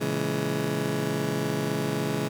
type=chord; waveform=20% pulse; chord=A# half-diminished seventh; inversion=none; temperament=just; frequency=116.54 / 139.85 / 167.82 / 209.8 Hz; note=A#2 / C#3 / E3 / G#3; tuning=0 / +16 / +31 / +18 cents; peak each=-31 / -25 / -27 / -26 dBFS; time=0-2.29 s; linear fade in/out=20 ms; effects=none